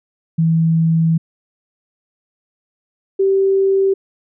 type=tone pair in turn; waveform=sine; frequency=163.2 / 388.2 Hz; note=E3 / G4; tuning=-17 / -17 cents; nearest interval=octave + minor third; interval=1500 cents; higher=second; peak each=-11 dBFS; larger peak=neither; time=0.38-1.18 / 3.19-3.94 s; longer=first; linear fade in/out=10 ms; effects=none